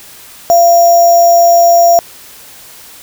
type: tone with sample-and-hold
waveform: sine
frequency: 686 Hz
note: F5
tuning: 31 cents flat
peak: -3 dBFS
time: 0.5-1.99 s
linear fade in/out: 0 ms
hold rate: 6300 Hz
effects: white hiss -35 dBFS RMS until 3.02 s